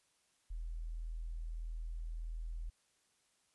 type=tone; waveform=sine; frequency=40.8 Hz; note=E1; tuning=17 cents flat; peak=-39 dBFS; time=0.5-2.7 s; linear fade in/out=10 ms; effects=white hiss -75 dBFS RMS until 3.54 s + resampled to 24000 Hz